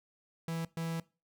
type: tone bursts at uneven times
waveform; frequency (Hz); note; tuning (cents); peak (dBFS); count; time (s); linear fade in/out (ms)
45% pulse; 164.81; E3; 0; -34; 2; 0.48-0.65 / 0.77-1; 2
effects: noise-tail reverb RT60 0.3 s tail -21 dB re dry